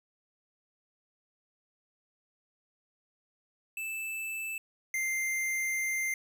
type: tone pair in turn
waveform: square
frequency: 2637 / 2093 Hz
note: E7 / C7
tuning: 0 / 0 cents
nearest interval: major third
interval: 400 cents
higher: first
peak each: -35 / -30 dBFS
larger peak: second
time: 3.77-4.58 / 4.94-6.14 s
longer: second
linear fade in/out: 2 ms
effects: none